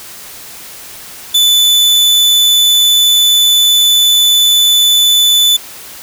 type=tone; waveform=40% pulse; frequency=3494 Hz; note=A7; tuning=13 cents flat; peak=-5 dBFS; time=1.34-5.57 s; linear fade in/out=10 ms; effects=white hiss -31 dBFS RMS until 6.02 s